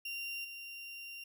35% pulse tone with level steps, 2770 Hz, F7, 15 cents flat, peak -37 / -43 dBFS, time 0.05-1.24 s, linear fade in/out 5 ms, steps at 0.44 s, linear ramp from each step 10 ms, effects none

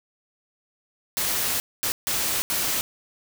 white noise bursts at uneven times, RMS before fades -25 dBFS, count 4, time 1.17-1.6 / 1.83-1.92 / 2.07-2.42 / 2.5-2.81 s, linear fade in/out 0 ms, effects none

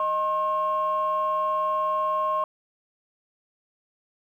sine tone pair together, 621 / 1073 Hz, D#5 / C6, -3 / +43 cents, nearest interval major sixth, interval 946 cents, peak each -27 / -22 dBFS, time 0-2.44 s, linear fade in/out 2 ms, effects tanh soft clip ceiling -17 dBFS + 10-bit

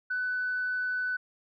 sine tone, 1498 Hz, F#6, 21 cents sharp, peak -27 dBFS, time 0.1-1.17 s, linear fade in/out 10 ms, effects tanh soft clip ceiling -23 dBFS

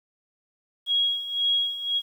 sine tone with tremolo, 3304 Hz, G#7, 10 cents flat, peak -19 dBFS, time 0.86-2.02 s, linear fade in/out 50 ms, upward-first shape sine, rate 1.9 Hz, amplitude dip 75%, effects 9-bit

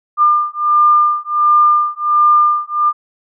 sine beating tone pair, 1200 / 1201.4 Hz, D6 / D6, +37 / +39 cents, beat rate 1.4 Hz, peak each -12 dBFS, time 0.17-2.93 s, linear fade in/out 50 ms, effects none

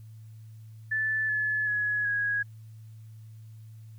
sine tone with pitch steps, 1750 / 1718 / 1686.5 / 1655.6 Hz, A6 / A6 / G#6 / G#6, -10 / -42 / +26 / -6 cents, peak -25 dBFS, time 0.91-2.43 s, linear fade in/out 10 ms, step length 380 ms, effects added 110 Hz sine -44 dBFS peak until 3.98 s + white hiss -68 dBFS RMS until 3.98 s

